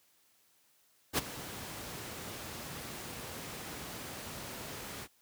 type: noise with ADSR envelope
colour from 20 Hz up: pink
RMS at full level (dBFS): -27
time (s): 1.13-5.08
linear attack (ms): 51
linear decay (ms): 18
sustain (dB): -16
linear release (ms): 50
effects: white hiss -69 dBFS RMS until 5.21 s + high-pass 80 Hz 12 dB/octave